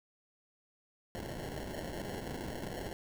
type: noise with sample-and-hold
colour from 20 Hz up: blue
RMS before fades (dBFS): -41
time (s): 1.15-2.93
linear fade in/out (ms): 0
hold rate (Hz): 1225
effects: none